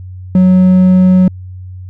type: tone with hard clipping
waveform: sine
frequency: 184.5 Hz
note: F#3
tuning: 5 cents flat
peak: -5 dBFS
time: 0.35-1.28 s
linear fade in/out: 2 ms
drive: 3 dB
effects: added 92 Hz sine -25 dBFS peak until 1.89 s